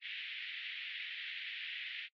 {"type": "band-pass noise", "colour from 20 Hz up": "pink", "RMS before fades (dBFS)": -44, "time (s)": [0.01, 2.09], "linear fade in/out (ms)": 50, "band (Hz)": [1900, 3500], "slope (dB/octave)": 48, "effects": ["noise-tail reverb RT60 0.1 s tail -24 dB re dry", "AAC 48 kbps"]}